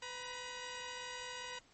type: tone pair together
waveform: 10% pulse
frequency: 501 / 957 Hz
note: B4 / A#5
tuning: +25 / +45 cents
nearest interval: major seventh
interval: 1120 cents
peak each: -38 / -37 dBFS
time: 0.02-1.59 s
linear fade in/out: 5 ms
effects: pink hiss -66 dBFS RMS until 1.73 s + MP3 32 kbps